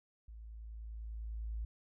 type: tone with level ramp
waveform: sine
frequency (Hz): 55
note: A1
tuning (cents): 0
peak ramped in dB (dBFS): -48 to -36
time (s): 0.28-1.65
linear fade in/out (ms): 5
effects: none